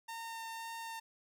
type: tone with vibrato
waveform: sawtooth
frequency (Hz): 911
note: A#5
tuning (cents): -40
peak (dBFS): -38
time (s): 0.08-1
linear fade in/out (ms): 10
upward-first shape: sine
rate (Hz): 1.9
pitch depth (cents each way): 8
effects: none